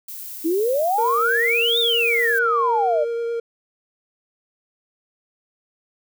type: noise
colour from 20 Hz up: violet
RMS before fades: -34 dBFS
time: 0.08-2.39 s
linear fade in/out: 5 ms
type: exponential two-way sweep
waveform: sine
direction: up then down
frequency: 311.1 to 3729 to 570 Hz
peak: -17 dBFS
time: 0.44-3.05 s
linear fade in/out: 20 ms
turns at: 1.79 s
type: tone with vibrato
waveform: triangle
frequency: 466.2 Hz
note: A#4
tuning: in tune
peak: -20 dBFS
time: 0.98-3.4 s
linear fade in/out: 5 ms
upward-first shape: triangle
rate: 9.1 Hz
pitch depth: 13 cents each way
effects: none